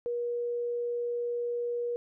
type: tone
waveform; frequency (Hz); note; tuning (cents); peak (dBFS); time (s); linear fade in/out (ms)
sine; 478.7; A#4; +46; -29; 0.06-1.96; 0
effects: none